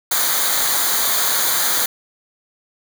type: noise with comb filter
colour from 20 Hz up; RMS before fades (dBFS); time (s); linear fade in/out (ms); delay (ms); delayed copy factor
white; -18; 0.11-1.86; 5; 0.37; -0.75
effects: none